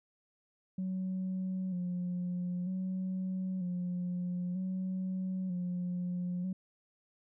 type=tone with vibrato; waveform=sine; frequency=182.6 Hz; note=F#3; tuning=23 cents flat; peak=-31 dBFS; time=0.78-6.53 s; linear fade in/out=5 ms; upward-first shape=square; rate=0.53 Hz; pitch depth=39 cents each way; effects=tanh soft clip ceiling -30 dBFS